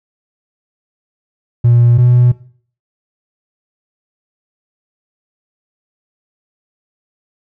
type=tone pair in turn; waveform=triangle; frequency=119.6 / 122.82 Hz; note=A#2 / B2; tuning=+45 / -9 cents; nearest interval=unison; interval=46 cents; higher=second; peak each=-3 dBFS; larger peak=neither; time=1.64-1.98 / 1.98-2.32 s; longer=neither; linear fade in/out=10 ms; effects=noise-tail reverb RT60 0.5 s tail -20 dB re dry + tanh soft clip ceiling 0 dBFS